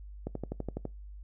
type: click train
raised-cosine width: 2 ms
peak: -21 dBFS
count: 8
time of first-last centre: 0.27-0.853 s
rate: 12 Hz
effects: noise-tail reverb RT60 0.2 s tail -23 dB re dry + added 50 Hz sine -43 dBFS peak until 1.23 s